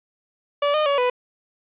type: tone with pitch steps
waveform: 30% pulse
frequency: 576 / 611 / 565 / 495.8 Hz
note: D5 / D#5 / C#5 / B4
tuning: -34 / -32 / +33 / +7 cents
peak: -15 dBFS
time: 0.62-1.1 s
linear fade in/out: 5 ms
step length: 120 ms
effects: resampled to 8000 Hz + 8-bit